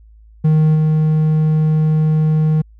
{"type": "tone with level steps", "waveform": "triangle", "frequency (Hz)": 155.56, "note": "D#3", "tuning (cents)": 0, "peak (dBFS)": [-7, -9], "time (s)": [0.44, 2.62], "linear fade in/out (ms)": 10, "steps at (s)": 0.74, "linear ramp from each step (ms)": 20, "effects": ["added 54 Hz sine -41 dBFS peak until 2.79 s"]}